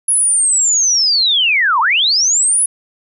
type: linear two-way sweep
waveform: sine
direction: down then up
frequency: 10560 to 880 to 10560 Hz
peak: -10 dBFS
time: 0.08-2.66 s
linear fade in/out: 5 ms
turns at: 1.8 s
effects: none